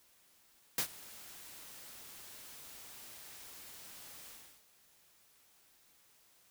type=noise with ADSR envelope; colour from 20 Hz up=white; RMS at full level=-31 dBFS; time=0.78-4.64 s; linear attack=3 ms; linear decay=87 ms; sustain=-21 dB; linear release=360 ms; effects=white hiss -67 dBFS RMS until 6.5 s